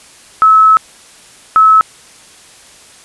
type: tone bursts at uneven times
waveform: sine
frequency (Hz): 1296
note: E6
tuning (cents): -30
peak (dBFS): -3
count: 2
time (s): 0.42-0.77 / 1.56-1.81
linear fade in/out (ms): 0
effects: white hiss -40 dBFS RMS until 3.04 s + resampled to 24000 Hz